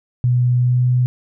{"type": "tone with pitch glide", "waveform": "sine", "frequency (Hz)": [123.5, 124.94], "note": ["B2", "B2"], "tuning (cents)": [0, 20], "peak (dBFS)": -12, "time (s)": [0.24, 1.06], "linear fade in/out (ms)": 0, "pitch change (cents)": 20, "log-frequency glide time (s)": [0.57, 0.86], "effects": []}